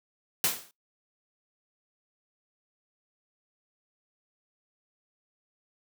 white noise with exponential decay, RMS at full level -22 dBFS, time 0.44-0.71 s, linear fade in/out 1 ms, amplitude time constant 58 ms, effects noise-tail reverb RT60 0.2 s tail -26 dB re dry + high-pass 100 Hz 12 dB/octave

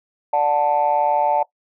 sine chord, D major, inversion none, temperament just, 587.3 / 734.2 / 881 Hz, D5 / F#5 / A5, 0 / -14 / +2 cents, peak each -20 / -19 / -17 dBFS, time 0.33-1.43 s, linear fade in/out 5 ms, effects noise-tail reverb RT60 0.1 s tail -19 dB re dry + tanh soft clip ceiling -8 dBFS

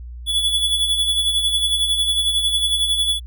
square tone with tremolo, 3418 Hz, G#7, 49 cents sharp, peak -15 dBFS, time 0.26-3.2 s, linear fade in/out 50 ms, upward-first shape sine, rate 11 Hz, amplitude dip 50%, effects added 60 Hz sine -31 dBFS peak until 3.26 s

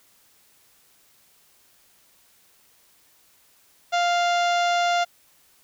harmonic tone with a mistuned harmonic, 698.5 Hz, F5, in tune, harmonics 1 / 2 / 3 / 4 / 5 / 6 / 7 / 8 / 9 / 10, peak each -20 / -27 / -32 / -33 / -33 / -38 / -41 / -41 / -43 / -44 dBFS, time 3.92-5.05 s, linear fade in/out 20 ms, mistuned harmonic 10, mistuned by +24 cents, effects white hiss -59 dBFS RMS until 5.63 s

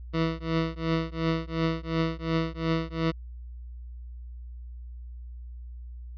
20% pulse tone with tremolo, 163.1 Hz, E3, 18 cents flat, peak -17 dBFS, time 0.13-3.12 s, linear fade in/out 20 ms, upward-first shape triangle, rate 2.8 Hz, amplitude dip 100%, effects added 60 Hz sine -38 dBFS peak until 6.17 s + resampled to 11025 Hz

